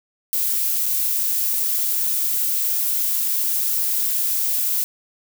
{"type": "noise with dropouts", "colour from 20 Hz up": "violet", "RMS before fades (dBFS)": -21, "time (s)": [0.33, 4.84], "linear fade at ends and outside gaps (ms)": 0, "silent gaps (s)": [0.858, 0.863], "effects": []}